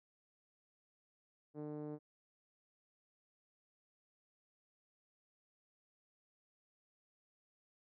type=tone with low-pass filter; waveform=5% pulse; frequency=150 Hz; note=D3; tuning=37 cents sharp; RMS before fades=-45 dBFS; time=1.54-1.99 s; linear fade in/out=50 ms; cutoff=380 Hz; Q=1.8; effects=none